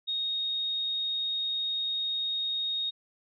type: tone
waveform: sine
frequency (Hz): 3729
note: A#7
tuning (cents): 0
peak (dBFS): -28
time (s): 0.07-2.91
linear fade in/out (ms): 20
effects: none